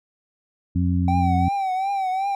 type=harmonic tone; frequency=89 Hz; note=F2; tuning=33 cents sharp; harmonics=1 / 2 / 3; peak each=-20 / -23 / -25 dBFS; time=0.75-1.49 s; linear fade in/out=10 ms
type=tone with vibrato; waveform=triangle; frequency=770 Hz; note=G5; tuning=31 cents flat; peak=-19 dBFS; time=1.08-2.35 s; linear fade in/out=2 ms; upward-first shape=triangle; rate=2.7 Hz; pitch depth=82 cents each way
effects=none